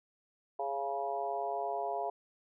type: harmonic tone with a mistuned harmonic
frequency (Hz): 138.59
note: C#3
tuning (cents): 0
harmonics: 3 / 4 / 5 / 6 / 7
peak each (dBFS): -40 / -42 / -35 / -41 / -42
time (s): 0.59-2.1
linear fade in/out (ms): 5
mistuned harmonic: 6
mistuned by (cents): +20
effects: none